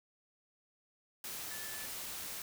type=tone in noise; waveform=sine; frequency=1744 Hz; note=A6; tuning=16 cents flat; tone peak=-49 dBFS; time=1.51-1.86 s; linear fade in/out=2 ms; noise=white; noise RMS=-43 dBFS; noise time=1.24-2.42 s; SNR=-9 dB; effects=none